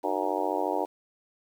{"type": "harmonic tone with a mistuned harmonic", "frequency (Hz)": 94, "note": "F#2", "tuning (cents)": 28, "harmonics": [3, 4, 5, 6, 7, 8, 9, 10], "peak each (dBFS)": [-34, -34, -34, -34, -34, -34, -34, -34], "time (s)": [0.03, 0.86], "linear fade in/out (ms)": 20, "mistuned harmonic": 3, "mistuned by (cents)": 130, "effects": ["9-bit"]}